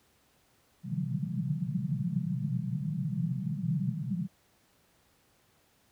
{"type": "band-pass noise", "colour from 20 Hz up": "white", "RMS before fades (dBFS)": -32, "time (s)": [0.83, 4.28], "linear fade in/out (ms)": 50, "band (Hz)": [120, 200], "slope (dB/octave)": 96, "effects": ["pink hiss -67 dBFS RMS until 5.91 s", "high-pass 60 Hz 12 dB/octave"]}